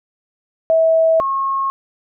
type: tone pair in turn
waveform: sine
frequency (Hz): 649 / 1085.5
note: E5 / C#6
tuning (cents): -27 / -37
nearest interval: major sixth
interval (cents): 890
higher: second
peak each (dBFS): -10 / -16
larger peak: first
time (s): 0.7-1.2 / 1.2-1.7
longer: neither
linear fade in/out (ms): 0
effects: none